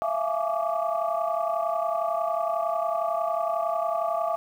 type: tone cluster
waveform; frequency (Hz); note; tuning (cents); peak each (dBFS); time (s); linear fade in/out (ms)
sine; 660 / 691 / 844 / 1147 / 1193; E5 / F5 / G#5 / D6 / D6; +2 / -19 / +28 / -41 / +27; -27 / -28 / -34 / -32 / -34; 0.02-4.36; 0
effects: tanh soft clip ceiling -14 dBFS + 9-bit